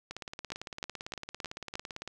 two click trains, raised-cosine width 0.2 ms, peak -19 / -22 dBFS, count 5 / 36, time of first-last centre 0.52-1.755 / 0.11-2.076 s, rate 3.24 / 17.8 Hz, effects none

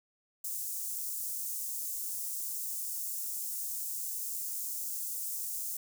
white high-pass noise, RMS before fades -37 dBFS, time 0.44-5.77 s, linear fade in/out 5 ms, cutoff 6700 Hz, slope 24 dB/octave, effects none

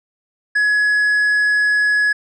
triangle tone, 1686 Hz, G#6, 26 cents sharp, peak -11 dBFS, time 0.55-2.13 s, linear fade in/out 10 ms, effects resampled to 22050 Hz

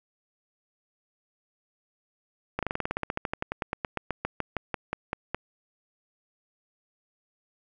slowing click train, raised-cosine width 0.5 ms, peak -13 dBFS, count 28, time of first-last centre 2.59-5.346 s, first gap 37 ms, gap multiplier 1.07, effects none

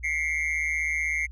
triangle tone with amplitude modulation, 2131 Hz, C7, 31 cents sharp, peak -19 dBFS, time 0.03-1.27 s, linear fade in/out 20 ms, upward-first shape sine, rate 156 Hz, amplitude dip 90%, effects added 60 Hz sine -38 dBFS peak until 1.31 s + resampled to 24000 Hz

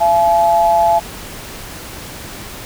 sine tone pair together, 679 / 855.5 Hz, F5 / A5, -49 / -49 cents, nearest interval major third, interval 400 cents, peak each -12 dBFS, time 0-1 s, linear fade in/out 20 ms, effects pink hiss -31 dBFS RMS until 2.65 s

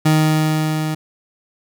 30% pulse tone with level ramp, 155.56 Hz, D#3, in tune, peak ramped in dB -8 to -17 dBFS, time 0.05-0.95 s, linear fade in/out 10 ms, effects none

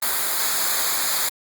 white noise with comb filter, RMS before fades -22 dBFS, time 0.02-1.29 s, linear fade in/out 5 ms, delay 0.35 ms, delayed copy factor -0.75, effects Opus 32 kbps

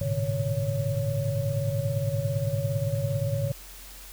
sine tone cluster, 103.2 / 113.4 / 131.2 / 148.6 / 558 Hz, G#2 / A#2 / C3 / D3 / C#5, -10 / -47 / +5 / +21 / +11 cents, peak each -31 dBFS, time 0.01-3.52 s, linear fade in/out 5 ms, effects added 45 Hz sine -46 dBFS peak until 4.12 s + white hiss -46 dBFS RMS until 4.12 s

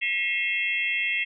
sine tone cluster, 1935 / 2141 / 2496 / 2684 / 3258 Hz, B6 / C7 / D#7 / E7 / G#7, -36 / +39 / +5 / +31 / -34 cents, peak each -33 / -27 / -36 / -27 / -35 dBFS, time 0.01-1.25 s, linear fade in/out 20 ms, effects none

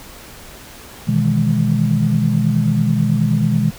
sine chord, E major seventh, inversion second, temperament equal, 123.47 / 155.56 / 164.81 / 207.7 Hz, B2 / D#3 / E3 / G#3, 0 / 0 / 0 / 0 cents, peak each -18 / -18 / -20 / -17 dBFS, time 1.07-3.71 s, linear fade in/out 20 ms, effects tanh soft clip ceiling -2 dBFS + pink hiss -38 dBFS RMS until 3.78 s

